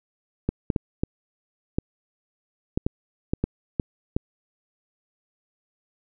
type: clicks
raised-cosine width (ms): 3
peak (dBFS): -9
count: 11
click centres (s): 0.49 / 0.702 / 0.762 / 1.035 / 1.785 / 2.775 / 2.865 / 3.335 / 3.44 / 3.798 / 4.165
effects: none